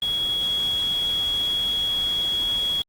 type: tone in noise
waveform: sine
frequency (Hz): 3332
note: G#7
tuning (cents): +5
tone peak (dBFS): -21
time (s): 0.02-2.82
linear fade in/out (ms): 2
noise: pink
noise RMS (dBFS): -38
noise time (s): 0.02-2.82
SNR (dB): +14
effects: Opus 24 kbps